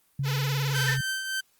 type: tone with pitch glide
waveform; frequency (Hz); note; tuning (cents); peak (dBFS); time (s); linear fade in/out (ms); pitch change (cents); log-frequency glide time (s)
sine; 137.9 to 132.82; C#3 to C3; -9 to +26; -25; 0.19-1.01; 5; -65; 0.73-0.8
type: tone with vibrato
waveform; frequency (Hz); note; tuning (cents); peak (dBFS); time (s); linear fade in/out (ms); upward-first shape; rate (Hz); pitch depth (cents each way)
5% pulse; 466.2; A#4; 0; -19; 0.23-0.98; 50; sine; 19; 160
type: tone with tremolo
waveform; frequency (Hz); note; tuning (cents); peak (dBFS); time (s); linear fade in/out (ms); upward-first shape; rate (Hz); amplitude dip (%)
sawtooth; 1551; G6; -19; -23; 0.74-1.41; 10; triangle; 3.5; 50
type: tone with exponential decay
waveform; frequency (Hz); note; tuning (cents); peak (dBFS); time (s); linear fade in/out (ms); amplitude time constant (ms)
sine; 1792; A6; +31; -21; 0.88-1.1; 5; 46
effects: white hiss -66 dBFS RMS until 1.59 s + Opus 32 kbps